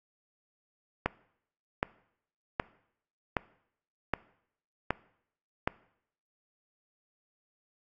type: click train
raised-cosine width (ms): 0.5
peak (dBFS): -11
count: 7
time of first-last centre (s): 1.06-5.675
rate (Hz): 1.3
effects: noise-tail reverb RT60 0.7 s tail -21 dB re dry + AAC 48 kbps